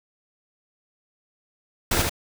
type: noise with echo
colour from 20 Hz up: pink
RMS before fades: -22 dBFS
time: 1.91-2.02 s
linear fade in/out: 5 ms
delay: 75 ms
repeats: 1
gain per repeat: -3 dB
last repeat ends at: 2.095 s
effects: none